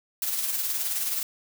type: noise with tremolo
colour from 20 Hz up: blue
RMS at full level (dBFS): -26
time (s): 0.22-1.23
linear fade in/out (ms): 2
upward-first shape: triangle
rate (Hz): 19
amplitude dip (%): 50
effects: none